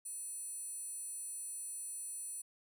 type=tone with high-pass filter; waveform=square; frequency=855 Hz; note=A5; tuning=50 cents flat; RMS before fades=-44 dBFS; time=0.05-2.42 s; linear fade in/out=10 ms; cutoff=9400 Hz; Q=8.5; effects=none